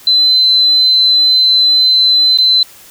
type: tone with dropouts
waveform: sine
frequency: 4049 Hz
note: B7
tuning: 42 cents sharp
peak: -6 dBFS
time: 0.07-2.63 s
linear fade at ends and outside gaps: 2 ms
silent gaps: 2.375-2.385 s
effects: white hiss -39 dBFS RMS until 2.9 s